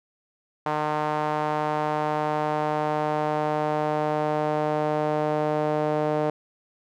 sawtooth tone with band-pass filter sweep, 151.8 Hz, D#3, 42 cents flat, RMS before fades -25 dBFS, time 0.66-6.3 s, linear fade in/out 2 ms, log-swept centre 900 to 590 Hz, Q 1.9, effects none

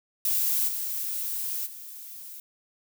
violet noise with level steps, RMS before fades -25 / -31 / -42 dBFS, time 0.25-2.4 s, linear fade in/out 2 ms, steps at 0.67 / 1.65 s, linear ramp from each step 20 ms, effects none

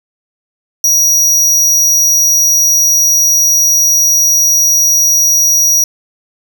45% pulse tone, 5770 Hz, F#8, 44 cents flat, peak -7 dBFS, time 0.84-5.84 s, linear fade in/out 2 ms, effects none

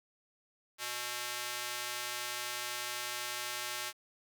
square tone with high-pass filter, 122 Hz, B2, 21 cents flat, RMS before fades -39 dBFS, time 0.78-3.93 s, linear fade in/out 50 ms, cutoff 1500 Hz, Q 0.52, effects none

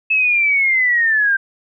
sine linear sweep, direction down, 2611 to 1568 Hz, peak -12 dBFS, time 0.1-1.37 s, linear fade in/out 10 ms, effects none

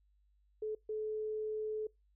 sine tone bursts at uneven times, 431.1 Hz, A4, 35 cents flat, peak -35 dBFS, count 2, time 0.62-0.75 / 0.89-1.87 s, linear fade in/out 5 ms, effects noise-tail reverb RT60 0.2 s tail -24 dB re dry + added 50 Hz sine -68 dBFS peak until 2.15 s

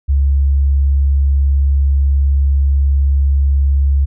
sine tone, 69.3 Hz, C#2, in tune, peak -9 dBFS, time 0.08-4.06 s, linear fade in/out 20 ms, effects none

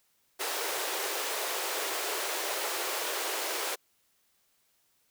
pink high-pass noise, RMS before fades -33 dBFS, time 0.39-3.76 s, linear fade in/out 20 ms, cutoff 360 Hz, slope 48 dB/octave, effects white hiss -71 dBFS RMS until 5.1 s

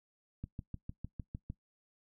click train, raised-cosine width 5 ms, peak -28 dBFS, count 8, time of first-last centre 0.44-1.501 s, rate 6.6 Hz, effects noise-tail reverb RT60 0.1 s tail -18 dB re dry

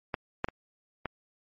clicks, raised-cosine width 0.5 ms, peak -14 / -12 / -20 / -17 dBFS, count 4, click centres 0.142 / 0.444 / 0.486 / 1.057 s, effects MP3 32 kbps

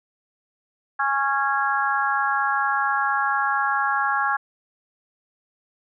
harmonic tone, 275.7 Hz, C#4, 9 cents flat, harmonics 3 / 4 / 5 / 6, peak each -25 / -25 / -25 / -25 dBFS, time 0.99-4.37 s, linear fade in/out 10 ms, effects none

